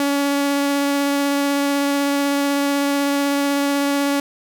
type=tone with vibrato; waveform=sawtooth; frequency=282.3 Hz; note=C#4; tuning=32 cents sharp; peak=-13 dBFS; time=0-4.2 s; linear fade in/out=2 ms; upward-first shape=triangle; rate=16 Hz; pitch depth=10 cents each way; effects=none